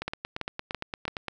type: two click trains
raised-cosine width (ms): 0.3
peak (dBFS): -14 / -16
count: 4 / 12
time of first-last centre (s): 0.08-1.08 / 0.02-1.283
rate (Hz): 3 / 8.71
effects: none